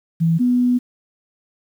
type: tone pair in turn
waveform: sine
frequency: 164.81 / 246.9 Hz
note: E3 / B3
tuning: 0 / 0 cents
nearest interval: perfect fifth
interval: 700 cents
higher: second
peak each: -13 dBFS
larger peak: neither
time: 0.2-0.39 / 0.39-0.79 s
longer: second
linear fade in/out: 20 ms
effects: 8-bit